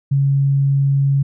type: tone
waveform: sine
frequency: 138.59 Hz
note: C#3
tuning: in tune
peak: -12 dBFS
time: 0.11-1.23 s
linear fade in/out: 10 ms
effects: none